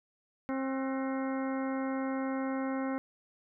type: harmonic tone with a mistuned harmonic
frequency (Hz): 266.4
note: C4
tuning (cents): +31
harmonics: 1 / 2 / 3 / 4 / 5 / 6 / 7 / 8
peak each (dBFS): -32 / -38 / -42 / -44 / -46 / -48 / -49 / -50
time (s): 0.49-2.98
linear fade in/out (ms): 0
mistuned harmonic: 6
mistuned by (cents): -96
effects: none